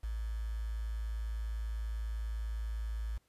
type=tone with quantisation; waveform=sine; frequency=55 Hz; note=A1; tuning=in tune; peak=-34 dBFS; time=0.03-3.18 s; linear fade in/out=10 ms; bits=9; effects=pink hiss -75 dBFS RMS until 3.28 s + resampled to 32000 Hz